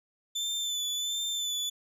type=tone with vibrato; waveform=30% pulse; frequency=3520 Hz; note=A7; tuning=in tune; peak=-27 dBFS; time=0.35-1.7 s; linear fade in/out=10 ms; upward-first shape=sine; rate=1.4 Hz; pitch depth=31 cents each way; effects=resampled to 32000 Hz